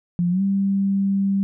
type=tone with pitch glide; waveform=sine; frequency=175 to 196.43 Hz; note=F3 to G3; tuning=+4 to +4 cents; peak=-17 dBFS; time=0.19-1.43 s; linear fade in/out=0 ms; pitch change=+200 cents; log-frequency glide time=0.3-0.42 s; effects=none